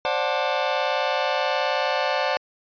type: chord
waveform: sawtooth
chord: D dominant seventh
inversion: third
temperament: just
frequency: 528.6 / 587.3 / 734.2 / 881 Hz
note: C5 / D5 / F#5 / A5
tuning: +18 / 0 / -14 / +2 cents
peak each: -23 / -22 / -23 / -24 dBFS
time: 0.05-2.37 s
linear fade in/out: 0 ms
effects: resampled to 11025 Hz